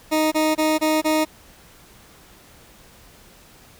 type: tone bursts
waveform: 20% pulse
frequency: 311.1 Hz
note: D#4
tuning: in tune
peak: -12 dBFS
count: 5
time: 0.11-1.252 s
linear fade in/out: 20 ms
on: 210 ms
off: 23 ms
effects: pink hiss -49 dBFS RMS until 3.79 s